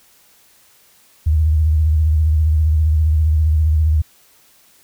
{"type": "tone with vibrato", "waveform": "sine", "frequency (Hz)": 77.78, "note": "D#2", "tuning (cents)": 0, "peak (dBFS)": -11, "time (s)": [1.26, 4.02], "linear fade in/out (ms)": 10, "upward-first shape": "sine", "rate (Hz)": 15, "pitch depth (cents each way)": 73, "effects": ["white hiss -52 dBFS RMS until 4.83 s"]}